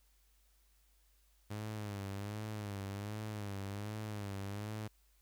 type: tone with vibrato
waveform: sawtooth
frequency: 102.9 Hz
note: G#2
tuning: 16 cents flat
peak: -36 dBFS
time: 1.5-4.88 s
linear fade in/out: 10 ms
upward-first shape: sine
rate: 1.3 Hz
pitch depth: 82 cents each way
effects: added 50 Hz sine -68 dBFS peak until 5.21 s + white hiss -74 dBFS RMS until 5.21 s